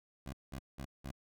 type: tone bursts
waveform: 15% pulse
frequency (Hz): 67.4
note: C#2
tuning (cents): -48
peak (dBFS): -35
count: 4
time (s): 0.26-1.114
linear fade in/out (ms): 5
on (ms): 71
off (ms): 190
effects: none